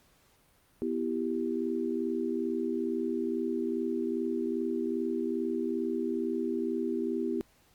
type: chord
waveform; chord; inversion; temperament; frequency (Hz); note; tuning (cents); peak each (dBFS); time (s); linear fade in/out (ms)
sine; E minor; second; equal; 246.9 / 329.6 / 392; B3 / E4 / G4; 0 / 0 / 0; -33; 0.82-7.41; 0
effects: pink hiss -65 dBFS RMS until 7.74 s + Opus 48 kbps